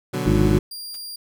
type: chord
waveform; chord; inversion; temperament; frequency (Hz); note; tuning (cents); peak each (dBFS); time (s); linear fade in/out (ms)
20% pulse; B minor; none; equal with one note detuned; 122.69 / 146.83 / 185; B2 / D3 / F#3; -11 / 0 / 0; -23; 0.13-0.59; 10
type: harmonic tone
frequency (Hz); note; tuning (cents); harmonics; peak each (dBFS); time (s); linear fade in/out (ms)
51.5; G#1; -14; 1 / 2 / 3 / 4 / 6 / 7; -22 / -22 / -22 / -22 / -22 / -22; 0.26-0.59; 5
type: tone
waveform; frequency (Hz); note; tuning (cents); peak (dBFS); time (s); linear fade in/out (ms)
sawtooth; 4780; D8; +30; -29; 0.71-1.16; 5
type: noise with exponential decay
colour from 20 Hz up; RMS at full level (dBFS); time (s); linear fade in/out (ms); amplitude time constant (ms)
white; -40; 0.94-1.02; 2; 16
effects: none